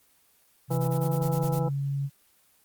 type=tone with pitch glide; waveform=sine; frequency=130.81 to 139.39 Hz; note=C3 to C#3; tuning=0 to +10 cents; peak=-26 dBFS; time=0.68-2.1 s; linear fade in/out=50 ms; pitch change=+110 cents; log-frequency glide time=0.89-1.06 s
type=harmonic tone; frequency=164.81 Hz; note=E3; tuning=in tune; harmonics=1 / 2 / 3 / 4 / 5 / 6 / 8; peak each=-29 / -38 / -31 / -44 / -35 / -45 / -43 dBFS; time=0.7-1.69 s; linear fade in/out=10 ms
type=noise bursts; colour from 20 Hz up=blue; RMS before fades=-40 dBFS; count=9; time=0.7-1.597 s; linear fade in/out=20 ms; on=81 ms; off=21 ms
effects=white hiss -63 dBFS RMS until 2.64 s + Opus 24 kbps